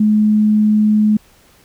sine tone, 212.7 Hz, G#3, 42 cents sharp, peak -9 dBFS, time 0-1.17 s, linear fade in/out 5 ms, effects pink hiss -50 dBFS RMS until 1.64 s

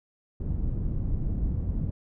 pink low-pass noise, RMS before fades -28 dBFS, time 0.4-1.91 s, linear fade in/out 5 ms, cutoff 160 Hz, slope 12 dB/octave, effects none

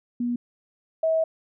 sine tone pair in turn, 241.3 / 644.2 Hz, B3 / E5, -40 / -40 cents, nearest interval octave + perfect fourth, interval 1700 cents, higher second, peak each -23 / -19 dBFS, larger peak second, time 0.2-0.36 / 1.03-1.24 s, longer second, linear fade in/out 5 ms, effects none

